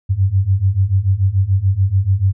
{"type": "beating tone pair", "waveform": "sine", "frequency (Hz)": [92.8, 99.7], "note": ["F#2", "G2"], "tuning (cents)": [6, 30], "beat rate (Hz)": 6.9, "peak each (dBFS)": [-16, -14], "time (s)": [0.09, 2.33], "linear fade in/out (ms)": 20, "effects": []}